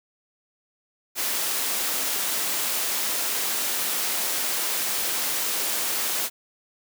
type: high-pass noise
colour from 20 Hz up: white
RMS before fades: -26 dBFS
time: 1.15-6.3 s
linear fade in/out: 50 ms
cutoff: 250 Hz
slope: 12 dB/octave
effects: none